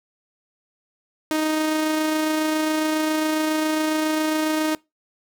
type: tone with amplitude modulation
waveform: sawtooth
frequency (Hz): 311.1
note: D#4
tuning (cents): 0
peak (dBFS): -15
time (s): 1.31-4.75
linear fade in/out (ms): 0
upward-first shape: sine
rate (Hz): 27.3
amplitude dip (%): 25
effects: noise-tail reverb RT60 0.2 s tail -22 dB re dry